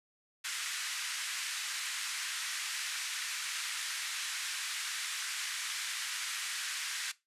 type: band-pass noise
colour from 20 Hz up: pink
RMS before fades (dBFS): -38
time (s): 0.44-7.12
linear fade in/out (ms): 10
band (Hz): 1500 to 10000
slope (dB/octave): 24
effects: noise-tail reverb RT60 0.2 s tail -18 dB re dry + resampled to 32000 Hz